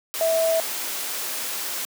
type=tone in noise; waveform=sine; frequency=653 Hz; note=E5; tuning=17 cents flat; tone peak=-18 dBFS; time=0.21-0.6 s; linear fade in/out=0 ms; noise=white; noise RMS=-29 dBFS; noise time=0.14-1.85 s; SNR=+8 dB; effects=high-pass 300 Hz 12 dB/octave